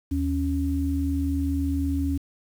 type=tone pair together; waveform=sine; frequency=77.78 / 277.2 Hz; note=D#2 / C#4; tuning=0 / 0 cents; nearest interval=octave + minor seventh; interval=2200 cents; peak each=-25 dBFS; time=0.11-2.18 s; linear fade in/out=10 ms; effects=8-bit